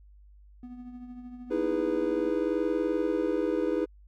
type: tone with tremolo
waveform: triangle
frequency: 246.9 Hz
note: B3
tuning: in tune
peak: -36 dBFS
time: 0.63-2.3 s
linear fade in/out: 2 ms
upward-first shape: triangle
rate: 13 Hz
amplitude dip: 55%
type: chord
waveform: triangle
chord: E major seventh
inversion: third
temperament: just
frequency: 309 / 329.6 / 412 / 494.4 Hz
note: D#4 / E4 / G#4 / B4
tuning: -12 / 0 / -14 / +2 cents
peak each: -29 dBFS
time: 1.5-3.86 s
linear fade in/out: 20 ms
effects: added 50 Hz sine -51 dBFS peak until 4.07 s

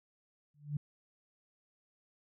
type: tone with exponential growth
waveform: sine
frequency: 146.83 Hz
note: D3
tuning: in tune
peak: -29 dBFS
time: 0.54-0.77 s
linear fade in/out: 5 ms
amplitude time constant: 48 ms
effects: none

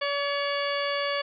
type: harmonic tone with a mistuned harmonic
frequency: 569 Hz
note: C#5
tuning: 45 cents sharp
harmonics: 1 / 2 / 3 / 4 / 5 / 6 / 8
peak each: -29 / -32 / -34 / -35 / -36 / -37 / -38 dBFS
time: 0.01-1.22 s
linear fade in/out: 10 ms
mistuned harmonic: 4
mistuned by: -22 cents
effects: none

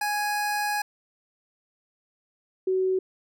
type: tone pair in turn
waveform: 25% pulse / sine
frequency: 831 / 375.4 Hz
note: G#5 / F#4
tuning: +1 / +25 cents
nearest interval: octave + major second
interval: 1376 cents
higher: first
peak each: -21 dBFS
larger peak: neither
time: 0.01-0.82 / 2.67-2.99 s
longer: first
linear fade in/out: 5 ms
effects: none

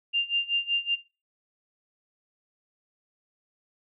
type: tone with tremolo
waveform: sine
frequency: 2794 Hz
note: F7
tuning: in tune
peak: -21 dBFS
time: 0.13-0.96 s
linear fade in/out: 20 ms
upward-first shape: sine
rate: 5.3 Hz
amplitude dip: 95%
effects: noise-tail reverb RT60 0.3 s tail -18 dB re dry

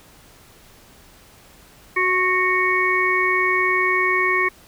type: harmonic tone with a mistuned harmonic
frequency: 370 Hz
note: F#4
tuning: in tune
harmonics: 1 / 3 / 5 / 6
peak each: -24 / -22 / -22 / -20 dBFS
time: 1.96-4.49 s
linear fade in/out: 10 ms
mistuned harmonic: 3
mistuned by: -21 cents
effects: pink hiss -49 dBFS RMS until 4.67 s

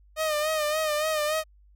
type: tone with vibrato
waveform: sawtooth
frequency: 614 Hz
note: D#5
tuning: 23 cents flat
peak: -20 dBFS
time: 0.16-1.44 s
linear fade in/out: 50 ms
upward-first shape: sine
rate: 3.5 Hz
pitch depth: 55 cents each way
effects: added 50 Hz sine -53 dBFS peak until 1.75 s + MP3 96 kbps

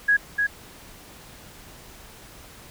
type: tone with echo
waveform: sine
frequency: 1661.2 Hz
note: G#6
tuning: in tune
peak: -15 dBFS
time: 0.08-0.17 s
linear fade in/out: 10 ms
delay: 300 ms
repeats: 1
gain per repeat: -4 dB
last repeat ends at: 0.47 s
effects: pink hiss -46 dBFS RMS until 2.7 s

